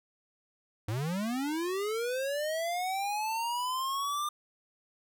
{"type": "linear sweep", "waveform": "square", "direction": "up", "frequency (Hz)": [99.6, 1205], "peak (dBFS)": -31, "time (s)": [0.88, 4.29], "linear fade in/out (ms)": 5, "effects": []}